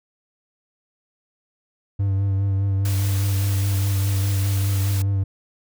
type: tone with vibrato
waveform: triangle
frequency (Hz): 98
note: G2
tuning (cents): 0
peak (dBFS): -16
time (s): 1.99-5.24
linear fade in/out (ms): 10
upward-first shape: sine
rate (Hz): 4.9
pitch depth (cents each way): 27
type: noise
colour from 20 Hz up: white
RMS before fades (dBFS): -33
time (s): 2.85-5.02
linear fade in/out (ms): 2
effects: none